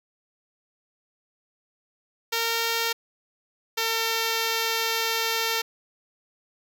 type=tone pair in turn; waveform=5% pulse; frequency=459.1 / 452.8 Hz; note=A#4 / A4; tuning=-26 / +50 cents; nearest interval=unison; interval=24 cents; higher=first; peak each=-12 dBFS; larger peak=neither; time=2.32-2.93 / 3.77-5.62 s; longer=second; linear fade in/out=10 ms; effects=none